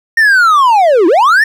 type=linear two-way sweep; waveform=triangle; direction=down then up; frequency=1850 to 311.1 to 1850 Hz; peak=-3 dBFS; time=0.17-1.44 s; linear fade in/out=5 ms; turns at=1.07 s; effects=none